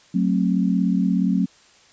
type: chord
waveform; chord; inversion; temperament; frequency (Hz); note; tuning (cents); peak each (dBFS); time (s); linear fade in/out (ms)
sine; F# diminished; none; just; 185 / 222 / 266.4; F#3 / A3 / C4; 0 / +16 / +31; -19 / -23 / -23; 0.14-1.46; 10
effects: white hiss -53 dBFS RMS until 1.92 s + resampled to 16000 Hz